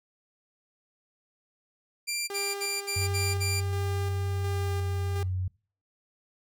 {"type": "tone bursts", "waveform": "15% pulse", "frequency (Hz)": 2372, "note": "D7", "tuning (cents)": 17, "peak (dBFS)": -22, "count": 6, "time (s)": [2.07, 3.61], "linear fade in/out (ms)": 20, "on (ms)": 210, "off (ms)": 56}
{"type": "tone with tremolo", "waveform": "sawtooth", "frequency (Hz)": 400.4, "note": "G4", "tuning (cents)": 37, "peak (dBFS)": -30, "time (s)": [2.3, 5.23], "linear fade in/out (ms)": 2, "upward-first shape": "square", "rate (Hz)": 1.4, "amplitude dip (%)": 35}
{"type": "tone with pitch glide", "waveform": "sine", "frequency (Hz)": [94.7, 92.22], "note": ["F#2", "F#2"], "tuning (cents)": [41, -5], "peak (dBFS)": -27, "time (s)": [2.96, 5.48], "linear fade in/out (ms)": 5, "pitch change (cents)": -46, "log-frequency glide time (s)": [4.42, 4.71]}
{"effects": ["noise-tail reverb RT60 0.4 s tail -24 dB re dry"]}